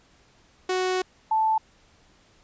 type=tone pair in turn; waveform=sawtooth / sine; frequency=370 / 878.1 Hz; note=F#4 / A5; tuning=0 / -4 cents; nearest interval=octave + minor third; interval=1496 cents; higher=second; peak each=-19 / -19 dBFS; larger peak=neither; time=0.69-1.02 / 1.31-1.58 s; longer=first; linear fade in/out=5 ms; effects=pink hiss -59 dBFS RMS until 2.43 s + resampled to 16000 Hz